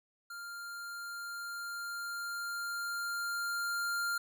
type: tone with level ramp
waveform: square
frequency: 1396.9 Hz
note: F6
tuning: in tune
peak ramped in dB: -43 to -32 dBFS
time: 0.3-4.18 s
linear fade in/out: 5 ms
effects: none